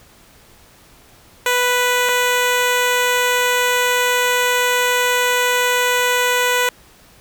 10% pulse tone pair in turn, 493.9 / 493.9 Hz, B4 / B4, 0 / 0 cents, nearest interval unison, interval 0 cents, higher neither, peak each -6 dBFS, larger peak neither, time 1.46-2.09 / 2.09-6.69 s, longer second, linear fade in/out 2 ms, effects pink hiss -48 dBFS RMS until 7.2 s

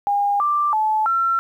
sine tone with pitch steps, 811 / 1179 / 865 / 1350 Hz, G#5 / D6 / A5 / E6, -41 / +6 / -30 / +41 cents, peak -16 dBFS, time 0.07-1.39 s, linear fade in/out 0 ms, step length 330 ms, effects 9-bit

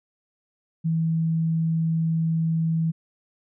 sine tone, 162.7 Hz, E3, 22 cents flat, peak -20 dBFS, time 0.84-2.92 s, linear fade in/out 20 ms, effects none

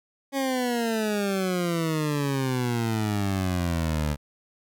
20% pulse exponential sweep, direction down, 277 to 72.4 Hz, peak -19 dBFS, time 0.32-4.17 s, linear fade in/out 50 ms, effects none

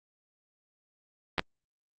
clicks, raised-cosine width 0.3 ms, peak -10 dBFS, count 2, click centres 1.382 / 1.394 s, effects Opus 32 kbps

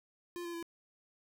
square tone with pitch steps, 349.2 / 343 / 336.9 Hz, F4 / F4 / E4, 0 / -31 / +38 cents, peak -40 dBFS, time 0.36-0.627 s, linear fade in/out 0 ms, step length 89 ms, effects none

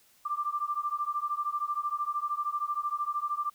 sine beating tone pair, 1177 / 1190 Hz, D6 / D6, +3 / +22 cents, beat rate 13 Hz, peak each -32 / -32 dBFS, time 0.25-3.5 s, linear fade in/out 10 ms, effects white hiss -63 dBFS RMS until 3.54 s

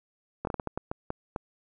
slowing click train, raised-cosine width 1 ms, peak -17 dBFS, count 10, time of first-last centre 0.45-1.362 s, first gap 22 ms, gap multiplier 1.36, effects none

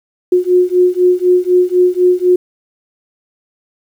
sine beating tone pair, 359.3 / 363.3 Hz, F4 / F#4, +49 / -32 cents, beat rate 4 Hz, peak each -11 dBFS, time 0.32-2.36 s, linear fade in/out 5 ms, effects 7-bit

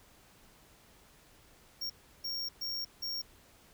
square tone bursts at uneven times, 5540 Hz, F8, 15 cents flat, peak -35 dBFS, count 4, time 1.81-1.9 / 2.24-2.49 / 2.61-2.85 / 3.02-3.22 s, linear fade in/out 10 ms, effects pink hiss -61 dBFS RMS until 3.73 s

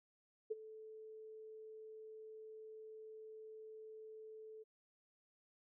sine tone with ADSR envelope, 436.8 Hz, A4, 13 cents flat, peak -35 dBFS, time 0.5-4.64 s, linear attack 15 ms, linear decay 24 ms, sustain -16 dB, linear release 21 ms, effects none

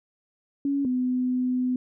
sine tone pair in turn, 280 / 252.2 Hz, C#4 / B3, +18 / +36 cents, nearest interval major second, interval 182 cents, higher first, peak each -22 dBFS, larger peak neither, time 0.65-0.85 / 0.85-1.76 s, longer second, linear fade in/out 2 ms, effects none

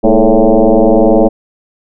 sine tone with frequency modulation, 120.3 Hz, B2, 45 cents flat, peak -4 dBFS, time 0.03-1.29 s, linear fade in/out 20 ms, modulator 110 Hz, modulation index 5.4, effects none

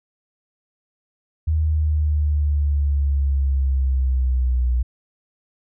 sine linear sweep, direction down, 78.8 to 60.8 Hz, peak -16 dBFS, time 1.47-4.83 s, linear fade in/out 10 ms, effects none

